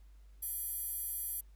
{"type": "tone with high-pass filter", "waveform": "square", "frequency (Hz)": 655, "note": "E5", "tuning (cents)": -11, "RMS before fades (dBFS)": -39, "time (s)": [0.42, 1.41], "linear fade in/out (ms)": 10, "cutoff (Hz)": 12000, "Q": 5.2, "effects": ["added 50 Hz sine -54 dBFS peak until 1.55 s", "pink hiss -74 dBFS RMS until 1.55 s"]}